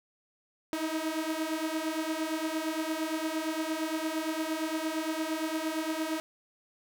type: beating tone pair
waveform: sawtooth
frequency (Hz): 312.5 / 321.2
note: D#4 / E4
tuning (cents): +8 / -45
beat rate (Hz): 8.7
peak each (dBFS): -30 / -29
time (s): 0.73-6.2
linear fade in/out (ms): 0
effects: none